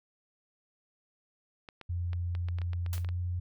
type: clicks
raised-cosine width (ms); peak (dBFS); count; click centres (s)
0.3; -29; 12; 1.688 / 1.813 / 2.132 / 2.351 / 2.486 / 2.586 / 2.617 / 2.733 / 2.863 / 2.98 / 3.047 / 3.089
type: tone with pitch glide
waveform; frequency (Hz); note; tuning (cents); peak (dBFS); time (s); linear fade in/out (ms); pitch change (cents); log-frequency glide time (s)
sine; 87.31 to 88.73; F2 to F2; 0 to +28; -30; 1.89-3.4; 10; +28; 2.94-3.19
type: noise with exponential decay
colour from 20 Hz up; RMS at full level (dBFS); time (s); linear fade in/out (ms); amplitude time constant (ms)
white; -38; 2.93-3.07; 0; 29
effects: none